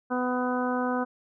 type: harmonic tone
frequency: 250 Hz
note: B3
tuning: 21 cents sharp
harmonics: 1 / 2 / 3 / 4 / 5 / 6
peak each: -28 / -31 / -33 / -34 / -35 / -36 dBFS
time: 0.1-1.05 s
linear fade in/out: 20 ms
effects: none